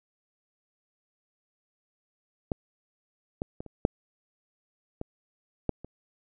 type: clicks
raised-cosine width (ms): 2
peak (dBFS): -14 / -17 / -23 / -30 / -7 / -20 / -12 / -27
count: 8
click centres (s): 2.518 / 3.419 / 3.605 / 3.663 / 3.851 / 5.014 / 5.693 / 5.846
effects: none